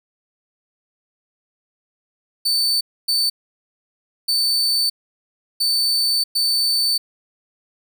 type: tone bursts at uneven times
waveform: 40% pulse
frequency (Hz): 4532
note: C#8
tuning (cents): +37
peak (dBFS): -15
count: 5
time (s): 2.45-2.81 / 3.08-3.3 / 4.28-4.9 / 5.6-6.24 / 6.35-6.98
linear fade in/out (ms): 10
effects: none